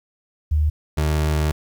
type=tone pair in turn; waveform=sine / 30% pulse; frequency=76 / 76.48 Hz; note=D#2 / D#2; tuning=-40 / -29 cents; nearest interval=unison; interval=11 cents; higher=second; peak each=-15 dBFS; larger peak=neither; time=0.51-0.7 / 0.97-1.52 s; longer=second; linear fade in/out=10 ms; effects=9-bit